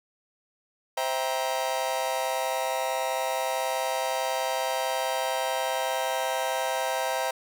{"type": "chord", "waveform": "40% pulse", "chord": "C dominant seventh", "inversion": "none", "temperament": "just", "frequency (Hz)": [523.3, 654.1, 784.9, 941.9], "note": ["C5", "E5", "G5", "Bb5"], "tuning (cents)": [0, -14, 2, 18], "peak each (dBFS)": -31, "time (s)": [0.97, 7.31], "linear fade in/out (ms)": 5, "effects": []}